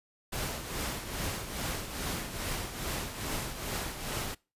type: noise with tremolo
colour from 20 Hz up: pink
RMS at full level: -33 dBFS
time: 0.32-4.35 s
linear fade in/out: 10 ms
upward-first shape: triangle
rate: 2.4 Hz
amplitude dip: 65%
effects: noise-tail reverb RT60 0.3 s tail -24 dB re dry + resampled to 32000 Hz